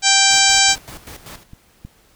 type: harmonic tone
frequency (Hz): 784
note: G5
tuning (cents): 0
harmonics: 1 / 2 / 3 / 4 / 5 / 6 / 7 / 8 / 9 / 10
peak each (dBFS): -20 / -20 / -20 / -20 / -20 / -20 / -20 / -20 / -20 / -20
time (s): 0.02-0.76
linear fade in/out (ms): 50
type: noise with tremolo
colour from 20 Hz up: pink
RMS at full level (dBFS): -35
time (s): 0.3-1.44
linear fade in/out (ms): 10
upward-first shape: square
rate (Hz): 5.2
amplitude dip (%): 70
type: clicks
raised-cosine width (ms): 5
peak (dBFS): -26 / -21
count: 2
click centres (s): 1.534 / 1.85
effects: pink hiss -54 dBFS RMS until 2.15 s